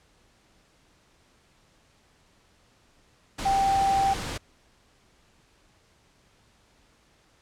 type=tone in noise; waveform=sine; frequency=783 Hz; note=G5; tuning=2 cents flat; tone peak=-20 dBFS; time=3.45-4.14 s; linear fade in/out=10 ms; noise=pink; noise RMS=-33 dBFS; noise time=3.38-4.38 s; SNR=+10 dB; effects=pink hiss -62 dBFS RMS until 7.41 s + low-pass 8000 Hz 12 dB/octave